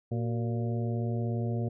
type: harmonic tone with a mistuned harmonic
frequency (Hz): 116.54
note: A#2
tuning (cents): 0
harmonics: 1 / 2 / 3 / 4 / 5 / 6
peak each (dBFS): -29 / -35 / -39 / -41 / -43 / -45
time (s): 0.11-1.69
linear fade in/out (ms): 10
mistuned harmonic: 3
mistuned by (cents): +91
effects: none